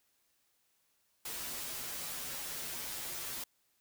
white noise with comb filter, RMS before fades -41 dBFS, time 1.25-3.44 s, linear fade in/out 5 ms, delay 10 ms, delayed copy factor -0.95, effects white hiss -75 dBFS RMS until 3.8 s

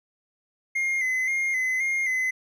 triangle tone with vibrato, 2081 Hz, C7, 10 cents flat, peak -21 dBFS, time 0.75-2.31 s, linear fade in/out 10 ms, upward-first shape square, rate 1.9 Hz, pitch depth 39 cents each way, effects none

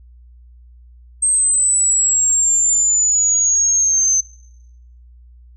sine exponential sweep, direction down, 8372 to 6190 Hz, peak -12 dBFS, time 1.22-4.21 s, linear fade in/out 10 ms, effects noise-tail reverb RT60 0.9 s tail -24 dB re dry + added 60 Hz sine -41 dBFS peak until 5.56 s

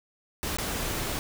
pink noise with dropouts, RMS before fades -31 dBFS, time 0.43-1.19 s, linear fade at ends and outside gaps 0 ms, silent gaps 0.57-0.585 s, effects none

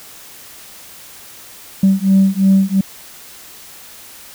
sine beating tone pair, 191.8 / 194.7 Hz, G3 / G3, -37 / -12 cents, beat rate 2.9 Hz, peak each -11 dBFS, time 1.83-2.81 s, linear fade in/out 5 ms, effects tanh soft clip ceiling -4 dBFS + white hiss -38 dBFS RMS until 4.34 s

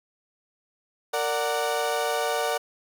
30% pulse chord, Bb augmented, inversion none, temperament equal with one note detuned, 460.8 / 587.3 / 740 Hz, Bb4 / D5 / F#5, -20 / 0 / 0 cents, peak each -26 dBFS, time 1.13-2.58 s, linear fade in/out 10 ms, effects none

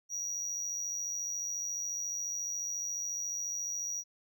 triangle tone with amplitude modulation, 5770 Hz, F#8, 44 cents flat, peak -31 dBFS, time 0.09-4.04 s, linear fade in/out 50 ms, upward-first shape sine, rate 94.2 Hz, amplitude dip 40%, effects none

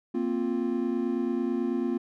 triangle chord, Bb suspended second, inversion none, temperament just, 233.1 / 262.2 / 349.6 Hz, Bb3 / C4 / F4, 0 / +4 / +2 cents, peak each -28 dBFS, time 0.14-1.98 s, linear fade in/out 10 ms, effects none

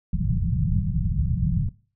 white low-pass noise, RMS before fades -23 dBFS, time 0.13-1.69 s, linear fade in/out 5 ms, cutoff 190 Hz, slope 96 dB/octave, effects noise-tail reverb RT60 0.4 s tail -20 dB re dry

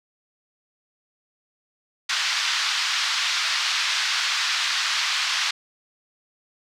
white band-pass noise, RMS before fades -24 dBFS, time 2.09-5.51 s, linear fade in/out 5 ms, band 1100 to 5100 Hz, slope 24 dB/octave, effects none

